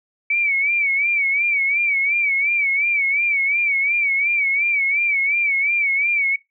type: tone with vibrato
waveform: sine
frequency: 2280 Hz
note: C#7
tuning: 48 cents sharp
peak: -16 dBFS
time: 0.3-6.36 s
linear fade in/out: 5 ms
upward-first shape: sine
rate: 2.8 Hz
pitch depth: 90 cents each way
effects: noise-tail reverb RT60 0.2 s tail -22 dB re dry